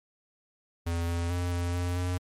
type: tone with pitch steps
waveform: square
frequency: 84.7 / 85.4 / 88.3 / 87.3 / 88.4 / 89.8 Hz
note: E2 / F2 / F2 / F2 / F2 / F2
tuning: +48 / -38 / +20 / 0 / +22 / +49 cents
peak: -28 dBFS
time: 0.86-2.18 s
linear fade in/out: 10 ms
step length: 220 ms
effects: MP3 64 kbps